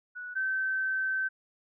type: tone pair in turn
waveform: sine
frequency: 1473 / 1542.2 Hz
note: F#6 / G6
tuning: -8 / -29 cents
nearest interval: minor second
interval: 79 cents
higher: second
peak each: -37 / -27 dBFS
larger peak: second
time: 0.15-0.35 / 0.35-1.29 s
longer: second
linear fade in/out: 20 ms
effects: none